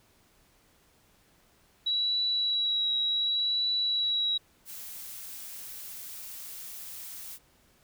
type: tone with vibrato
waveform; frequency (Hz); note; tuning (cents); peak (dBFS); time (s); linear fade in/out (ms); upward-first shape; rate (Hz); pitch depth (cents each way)
sine; 3900; B7; -23; -25; 1.86-4.38; 10; triangle; 0.68; 20
type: noise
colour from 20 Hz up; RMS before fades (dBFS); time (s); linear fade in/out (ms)
blue; -42; 4.65-7.39; 50
effects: pink hiss -64 dBFS RMS until 7.83 s